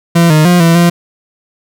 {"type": "tone with pitch steps", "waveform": "40% pulse", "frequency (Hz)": [169.4, 154.3, 176.9, 166.9, 172.3], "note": ["E3", "D#3", "F3", "E3", "F3"], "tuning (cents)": [48, -14, 23, 22, -23], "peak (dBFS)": -4, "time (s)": [0.15, 0.9], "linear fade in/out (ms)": 10, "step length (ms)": 150, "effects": []}